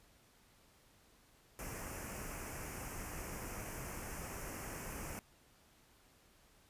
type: band-stop noise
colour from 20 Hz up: pink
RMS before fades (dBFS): -45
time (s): 1.59-5.19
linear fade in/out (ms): 0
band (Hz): 2700 to 5400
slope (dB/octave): 48
effects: pink hiss -67 dBFS RMS until 6.69 s + resampled to 32000 Hz